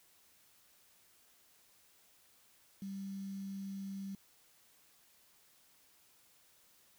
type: tone with quantisation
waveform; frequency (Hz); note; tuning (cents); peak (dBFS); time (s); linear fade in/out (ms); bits
sine; 195.4; G3; -5; -40; 2.82-4.15; 2; 10
effects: white hiss -67 dBFS RMS until 6.98 s